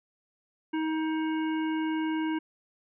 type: harmonic tone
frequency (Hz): 315.9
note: D#4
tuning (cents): +26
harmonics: 1 / 3 / 5 / 7 / 9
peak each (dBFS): -27 / -37 / -41 / -44 / -46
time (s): 0.73-2.39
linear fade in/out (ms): 10
effects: none